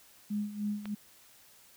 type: tone with tremolo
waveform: sine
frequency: 207.7 Hz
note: G#3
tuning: in tune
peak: -29 dBFS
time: 0.3-0.95 s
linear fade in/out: 10 ms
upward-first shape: sine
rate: 3.3 Hz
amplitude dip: 75%
type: click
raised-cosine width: 0.3 ms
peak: -27 dBFS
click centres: 0.856 s
effects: white hiss -59 dBFS RMS until 1.76 s